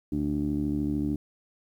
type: tone with low-pass filter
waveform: 15% pulse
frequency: 73.42 Hz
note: D2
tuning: in tune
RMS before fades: -28 dBFS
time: 0.12-1.16 s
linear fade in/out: 5 ms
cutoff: 300 Hz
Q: 4.5
effects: 10-bit